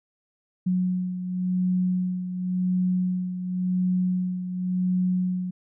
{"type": "beating tone pair", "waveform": "sine", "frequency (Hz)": [182.4, 183.32], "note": ["F#3", "F#3"], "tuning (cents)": [-24, -16], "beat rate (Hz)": 0.92, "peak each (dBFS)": [-23, -30], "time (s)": [0.66, 5.51], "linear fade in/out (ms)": 10, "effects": []}